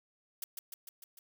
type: noise with echo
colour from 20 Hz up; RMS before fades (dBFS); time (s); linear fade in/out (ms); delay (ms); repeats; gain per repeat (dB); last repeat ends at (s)
blue; -39; 0.42-0.44; 2; 150; 5; -3; 1.19
effects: none